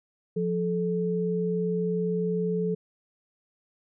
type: tone pair together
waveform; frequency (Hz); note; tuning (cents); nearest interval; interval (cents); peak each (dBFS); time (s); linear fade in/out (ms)
sine; 176.38 / 433.8; F3 / A4; +17 / -25; octave + major third; 1558; -27; 0.36-2.75; 10
effects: none